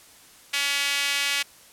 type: tone with high-pass filter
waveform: sawtooth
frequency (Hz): 282.7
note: C#4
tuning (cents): +34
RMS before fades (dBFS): -25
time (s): 0.53-1.43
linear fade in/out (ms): 10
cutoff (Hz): 2400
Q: 1.7
effects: white hiss -51 dBFS RMS until 1.72 s + low-pass 12000 Hz 12 dB/octave